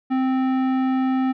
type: tone with tanh clipping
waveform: sine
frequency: 261.1 Hz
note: C4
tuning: 3 cents flat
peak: -20 dBFS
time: 0.1-1.33 s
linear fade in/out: 20 ms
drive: 15 dB
effects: none